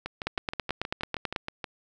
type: two click trains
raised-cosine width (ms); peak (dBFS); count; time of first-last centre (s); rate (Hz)
0.3; -17 / -12; 11 / 11; 0.06-1.642 / 0.27-1.362; 6.32 / 9.16
effects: none